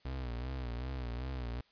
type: tone with vibrato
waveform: 35% pulse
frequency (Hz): 62.5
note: B1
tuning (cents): +21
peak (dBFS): -35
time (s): 0.05-1.61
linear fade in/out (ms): 5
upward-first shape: sine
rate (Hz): 2.6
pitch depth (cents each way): 110
effects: white hiss -68 dBFS RMS until 1.71 s + resampled to 11025 Hz